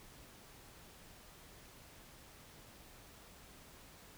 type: silence
effects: pink hiss -58 dBFS RMS until 4.17 s